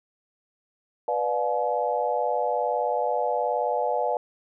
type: chord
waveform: sine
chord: B diminished seventh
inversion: none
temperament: just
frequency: 493.9 / 592.7 / 711.2 / 853.4 Hz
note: B4 / D5 / F5 / Ab5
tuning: 0 / +16 / +31 / +47 cents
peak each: -28 dBFS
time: 1.08-4.17 s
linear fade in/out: 2 ms
effects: none